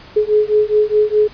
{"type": "beating tone pair", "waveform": "sine", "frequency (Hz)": [421.3, 426.1], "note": ["G#4", "G#4"], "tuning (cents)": [25, 44], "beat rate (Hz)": 4.8, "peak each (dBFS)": -14, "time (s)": [0.16, 1.28], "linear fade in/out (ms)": 10, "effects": ["pink hiss -40 dBFS RMS until 1.33 s", "resampled to 11025 Hz"]}